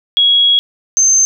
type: tone pair in turn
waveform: sine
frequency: 3322 / 6271 Hz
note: G#7 / G8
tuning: 0 / 0 cents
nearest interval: major seventh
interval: 1100 cents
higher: second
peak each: -7 dBFS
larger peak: neither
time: 0.17-0.59 / 0.97-1.25 s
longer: first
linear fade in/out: 0 ms
effects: none